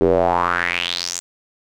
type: tone with band-pass filter sweep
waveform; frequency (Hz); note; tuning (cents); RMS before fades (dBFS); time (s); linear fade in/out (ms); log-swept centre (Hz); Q
square; 43.65; F1; 0; -19; 0.01-1.2; 0; 380 to 7400; 4.6
effects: none